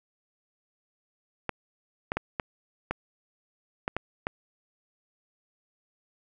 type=clicks; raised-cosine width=0.5 ms; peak=-13 dBFS; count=8; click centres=1.493 / 2.119 / 2.17 / 2.398 / 2.91 / 3.879 / 3.966 / 4.269 s; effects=none